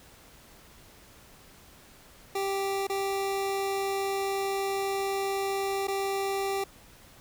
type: tone with dropouts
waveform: 25% pulse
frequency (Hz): 392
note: G4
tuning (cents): 0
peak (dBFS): -24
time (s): 2.35-6.64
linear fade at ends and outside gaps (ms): 5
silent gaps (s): 2.87-2.897 / 5.872-5.881
effects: pink hiss -54 dBFS RMS until 7.2 s